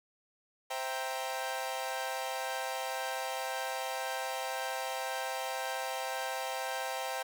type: chord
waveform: sawtooth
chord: C dominant seventh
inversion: none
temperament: equal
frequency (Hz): 523.3 / 659.3 / 784 / 932.3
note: C5 / E5 / G5 / Bb5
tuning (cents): 0 / 0 / 0 / 0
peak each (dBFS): -36 / -38 / -34 / -38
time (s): 0.7-7.23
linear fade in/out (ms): 10
effects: none